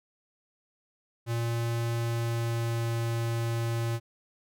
square tone with pitch glide, 116.8 to 115.93 Hz, A#2 to A#2, +4 to -9 cents, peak -28 dBFS, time 1.26-4 s, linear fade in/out 50 ms, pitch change -13 cents, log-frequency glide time 1.94-2.91 s, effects none

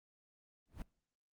brown noise with exponential growth, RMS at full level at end -40 dBFS, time 0.67-0.82 s, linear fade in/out 1 ms, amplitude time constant 32 ms, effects noise-tail reverb RT60 0.6 s tail -25 dB re dry + Opus 32 kbps

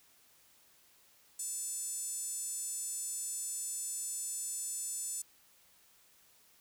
5% pulse tone with high-pass filter, 880 Hz, A5, in tune, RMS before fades -39 dBFS, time 1.39-5.22 s, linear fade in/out 5 ms, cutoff 8000 Hz, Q 3.9, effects white hiss -65 dBFS RMS until 6.6 s

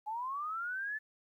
sine linear sweep, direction up, 830 to 1760 Hz, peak -35 dBFS, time 0.06-0.99 s, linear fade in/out 20 ms, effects 12-bit

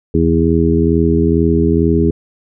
harmonic tone with a mistuned harmonic, 82.2 Hz, E2, 4 cents flat, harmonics 1 / 2 / 3 / 4 / 5, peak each -16 / -16 / -16 / -16 / -16 dBFS, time 0.14-2.11 s, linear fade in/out 5 ms, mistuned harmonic 1, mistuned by -51 cents, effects none

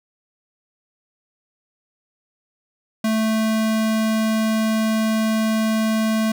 square tone, 220 Hz, A3, in tune, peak -18 dBFS, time 3.04-6.32 s, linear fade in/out 5 ms, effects none

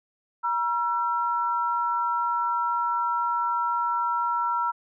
sine tone pair together, 953.9 / 1349 Hz, A#5 / E6, +40 / +40 cents, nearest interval tritone, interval 600 cents, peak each -25 / -26 dBFS, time 0.43-4.72 s, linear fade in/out 20 ms, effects none

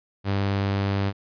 sawtooth tone, 99 Hz, G2, 18 cents sharp, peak -18 dBFS, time 0.24-1.13 s, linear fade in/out 50 ms, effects resampled to 11025 Hz

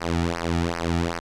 sawtooth tone with flanger, 84.6 Hz, E2, 45 cents sharp, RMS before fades -25 dBFS, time 0-1.2 s, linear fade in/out 20 ms, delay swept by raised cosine 0.27 to 1.97 ms, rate 2.6 Hz, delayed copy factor -1, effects low-pass 7000 Hz 12 dB/octave

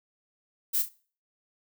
violet noise with echo, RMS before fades -26 dBFS, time 0.73-0.83 s, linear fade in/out 20 ms, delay 32 ms, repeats 2, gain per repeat -9 dB, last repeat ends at 0.894 s, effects noise-tail reverb RT60 0.4 s tail -20 dB re dry

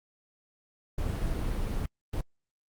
brown noise bursts at uneven times, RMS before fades -30 dBFS, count 2, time 0.98-1.86 / 2.13-2.21 s, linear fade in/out 5 ms, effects Opus 24 kbps

